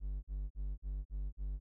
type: tone bursts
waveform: triangle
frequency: 49 Hz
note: G1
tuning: in tune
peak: -34 dBFS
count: 6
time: 0-1.6 s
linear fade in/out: 50 ms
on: 230 ms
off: 44 ms
effects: none